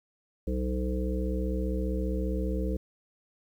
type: harmonic tone with a mistuned harmonic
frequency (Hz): 62.8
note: B1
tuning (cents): +30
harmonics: 1 / 3 / 5 / 7 / 8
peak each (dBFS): -29 / -34 / -36 / -37 / -38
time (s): 0.47-2.77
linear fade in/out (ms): 5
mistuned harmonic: 8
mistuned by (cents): +42
effects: 10-bit